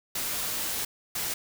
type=noise bursts at uneven times; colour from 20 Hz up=white; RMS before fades=-31 dBFS; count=2; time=0.15-0.85 / 1.15-1.34 s; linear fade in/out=5 ms; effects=none